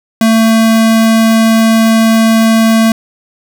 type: tone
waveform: square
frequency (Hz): 224.1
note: A3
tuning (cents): +32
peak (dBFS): -6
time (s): 0.21-2.92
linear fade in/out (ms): 2
effects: none